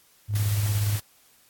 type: tone with tremolo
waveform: sine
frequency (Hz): 103.83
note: G#2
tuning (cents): 0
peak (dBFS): -20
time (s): 0.28-1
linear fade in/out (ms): 50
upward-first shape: square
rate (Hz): 17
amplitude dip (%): 35
type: noise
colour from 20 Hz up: white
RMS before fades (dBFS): -35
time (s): 0.35-1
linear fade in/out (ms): 5
effects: white hiss -59 dBFS RMS until 1.49 s + AAC 64 kbps